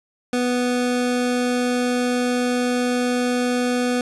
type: tone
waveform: 25% pulse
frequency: 246.9 Hz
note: B3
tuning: in tune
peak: -15 dBFS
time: 0.33-4.01 s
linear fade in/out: 2 ms
effects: resampled to 24000 Hz + 8-bit